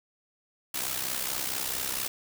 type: noise with amplitude modulation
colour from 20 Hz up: white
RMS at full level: -29 dBFS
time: 0.74-2.08 s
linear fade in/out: 5 ms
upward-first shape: sine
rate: 64.4 Hz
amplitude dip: 65%
effects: none